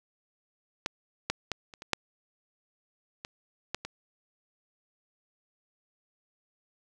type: clicks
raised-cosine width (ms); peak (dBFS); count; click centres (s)
0.2; -12 / -10 / -13 / -29 / -25 / -7 / -21 / -13 / -20; 9; 0.861 / 1.3 / 1.517 / 1.738 / 1.821 / 1.933 / 3.249 / 3.746 / 3.85
effects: none